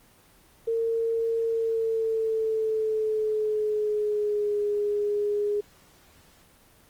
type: tone with pitch glide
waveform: sine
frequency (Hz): 456.2 to 413.5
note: A#4 to G#4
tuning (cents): -37 to -8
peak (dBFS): -23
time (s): 0.67-5.61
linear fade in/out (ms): 10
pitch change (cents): -171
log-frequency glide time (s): 1.43-4.59
effects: pink hiss -57 dBFS RMS until 6.89 s + Opus 24 kbps